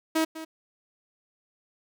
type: tone with echo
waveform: sawtooth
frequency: 319.6 Hz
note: D#4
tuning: 47 cents sharp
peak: -18 dBFS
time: 0.15-0.25 s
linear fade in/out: 10 ms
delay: 200 ms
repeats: 1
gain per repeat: -14 dB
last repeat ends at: 0.45 s
effects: none